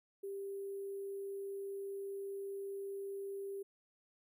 sine tone with sample-and-hold, 395 Hz, G4, 13 cents sharp, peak -40 dBFS, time 0.23-3.63 s, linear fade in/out 10 ms, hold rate 11025 Hz, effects none

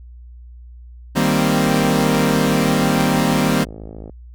sawtooth chord, C minor seventh, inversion first, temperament equal, 155.56 / 196 / 233.1 / 261.6 Hz, Eb3 / G3 / Bb3 / C4, 0 / 0 / 0 / 0 cents, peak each -16 dBFS, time 1.15-3.65 s, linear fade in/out 20 ms
click train, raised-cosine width 2 ms, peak -21 dBFS, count 132, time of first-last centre 1.67-4.096 s, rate 54 Hz
effects added 60 Hz sine -36 dBFS peak until 4.34 s

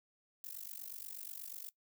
violet noise with amplitude modulation, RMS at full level -43 dBFS, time 0.44-1.69 s, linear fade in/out 0 ms, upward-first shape sine, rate 48.3 Hz, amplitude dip 95%, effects noise-tail reverb RT60 0.1 s tail -19 dB re dry

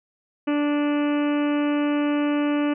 harmonic tone with a mistuned harmonic, 292.7 Hz, D4, 6 cents flat, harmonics 1 / 2 / 3 / 4 / 5 / 6 / 7 / 8 / 9 / 10, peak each -20 / -29 / -36 / -35 / -38 / -41 / -43 / -41 / -40 / -42 dBFS, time 0.47-2.74 s, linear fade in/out 10 ms, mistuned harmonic 9, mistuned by -16 cents, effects none

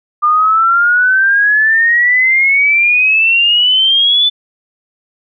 sine exponential sweep, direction up, 1200 to 3516 Hz, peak -7 dBFS, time 0.22-4.3 s, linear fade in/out 20 ms, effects none

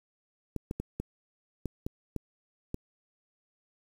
clicks, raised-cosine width 3 ms, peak -20 dBFS, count 8, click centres 0.563 / 0.711 / 0.8 / 1 / 1.657 / 1.865 / 2.163 / 2.744 s, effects 8-bit

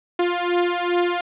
sawtooth beating tone pair, 350 / 352.5 Hz, F4 / F4, +4 / +16 cents, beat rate 2.5 Hz, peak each -18 / -18 dBFS, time 0.19-1.21 s, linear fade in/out 5 ms, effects resampled to 8000 Hz + 8-bit

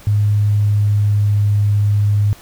sine tone with pitch glide, 103.83 to 103.05 Hz, G#2 to G#2, 0 to -13 cents, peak -11 dBFS, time 0.07-2.33 s, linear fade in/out 0 ms, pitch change -13 cents, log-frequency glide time 0.5-1.38 s, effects pink hiss -42 dBFS RMS until 2.41 s

